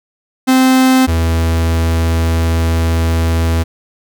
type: tone pair in turn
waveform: 45% pulse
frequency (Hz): 259.7 / 82.35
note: C4 / E2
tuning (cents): -13 / -1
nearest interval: octave + minor sixth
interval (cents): 1988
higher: first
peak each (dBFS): -7 / -11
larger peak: first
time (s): 0.47-1.07 / 1.07-3.64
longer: second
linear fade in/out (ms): 20
effects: none

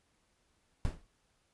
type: noise with exponential decay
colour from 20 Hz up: brown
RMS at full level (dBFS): -29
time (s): 0.85-1.07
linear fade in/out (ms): 0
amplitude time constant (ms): 46
effects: pink hiss -74 dBFS RMS until 1.53 s + resampled to 24000 Hz

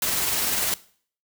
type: noise with tremolo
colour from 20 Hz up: white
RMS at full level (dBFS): -23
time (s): 0.02-0.74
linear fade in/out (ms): 2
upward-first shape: sine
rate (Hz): 20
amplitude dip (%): 30
effects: noise-tail reverb RT60 0.5 s tail -19 dB re dry

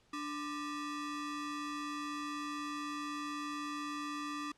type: ring-modulated tone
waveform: 40% pulse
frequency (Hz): 740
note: F#5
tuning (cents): 0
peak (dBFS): -34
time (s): 0.13-4.52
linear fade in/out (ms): 5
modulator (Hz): 446
effects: pink hiss -69 dBFS RMS until 4.57 s + low-pass 7000 Hz 12 dB/octave

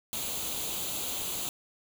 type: noise with comb filter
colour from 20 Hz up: white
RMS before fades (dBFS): -34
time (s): 0.13-1.49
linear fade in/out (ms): 0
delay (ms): 0.28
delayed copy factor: +0.65
effects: none

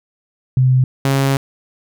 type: tone pair in turn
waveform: sine / sawtooth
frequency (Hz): 128.9 / 136.56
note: C3 / C#3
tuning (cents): -26 / -26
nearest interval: minor second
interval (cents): 100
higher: second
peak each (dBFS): -9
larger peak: neither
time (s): 0.57-0.84 / 1.05-1.37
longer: second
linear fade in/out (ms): 2
effects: none

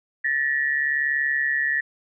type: tone pair together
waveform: sine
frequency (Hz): 1760 / 1901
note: A6 / A#6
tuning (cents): 0 / +33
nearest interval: minor second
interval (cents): 133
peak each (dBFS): -23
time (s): 0.24-1.81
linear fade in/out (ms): 10
effects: none

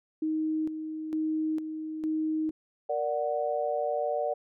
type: tone with tremolo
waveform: sine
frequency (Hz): 313.3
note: D#4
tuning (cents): +12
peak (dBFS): -26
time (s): 0.22-2.51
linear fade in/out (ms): 5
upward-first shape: square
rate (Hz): 1.1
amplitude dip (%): 55
type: chord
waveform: sine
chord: Bb augmented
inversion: none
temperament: equal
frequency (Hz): 466.2 / 587.3 / 740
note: Bb4 / D5 / F#5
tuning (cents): 0 / 0 / 0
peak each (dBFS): -33 / -29 / -32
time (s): 2.89-4.34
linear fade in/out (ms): 10
effects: none

